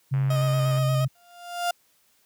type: tone with pitch glide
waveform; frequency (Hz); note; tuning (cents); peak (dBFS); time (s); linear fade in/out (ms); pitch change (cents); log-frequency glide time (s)
sine; 134.6 to 133.21; C3 to C3; +49 to +31; -20; 0.11-1.08; 20; -18; 0.56-0.63
type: click train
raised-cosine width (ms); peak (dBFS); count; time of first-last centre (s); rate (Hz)
0.5; -26; 68; 0.14-0.784; 104
type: tone with vibrato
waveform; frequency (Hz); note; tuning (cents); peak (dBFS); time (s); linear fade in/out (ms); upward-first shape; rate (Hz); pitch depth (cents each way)
30% pulse; 622.3; D#5; 0; -25; 0.3-1.05; 5; square; 8.5; 20
type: tone with exponential growth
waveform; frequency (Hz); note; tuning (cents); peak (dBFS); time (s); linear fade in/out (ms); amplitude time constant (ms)
35% pulse; 700; F5; +4; -19; 1.15-1.71; 5; 120
effects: white hiss -64 dBFS RMS until 2.25 s + high-pass 60 Hz 12 dB/octave